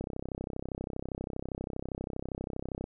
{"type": "click train", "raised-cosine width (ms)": 2, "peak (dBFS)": -22, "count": 93, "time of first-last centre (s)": [0.01, 2.841], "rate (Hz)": 32.5, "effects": []}